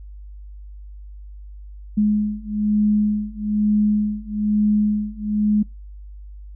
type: beating tone pair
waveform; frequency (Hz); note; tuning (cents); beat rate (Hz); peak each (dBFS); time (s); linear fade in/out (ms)
sine; 209.5 / 210.6; G#3 / G#3; +15 / +24; 1.1; -20 / -19; 1.97-5.63; 10
effects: noise-tail reverb RT60 0.2 s tail -26 dB re dry + added 50 Hz sine -35 dBFS peak until 6.55 s